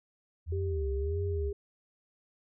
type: tone with vibrato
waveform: sine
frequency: 78 Hz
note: D#2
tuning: 5 cents sharp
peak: -30 dBFS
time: 0.46-1.53 s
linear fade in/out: 50 ms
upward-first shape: sine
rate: 1.6 Hz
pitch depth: 250 cents each way
type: tone with pitch glide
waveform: sine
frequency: 392 to 403.3 Hz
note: G4 to G4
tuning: 0 to +49 cents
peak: -34 dBFS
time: 0.52-1.53 s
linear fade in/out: 5 ms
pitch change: +49 cents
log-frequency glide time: 0.74-1.16 s
effects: none